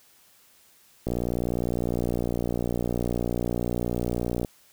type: click train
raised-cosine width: 2 ms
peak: -14 dBFS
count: 203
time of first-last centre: 1.07-4.448 s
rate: 59.8 Hz
effects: white hiss -58 dBFS RMS until 4.72 s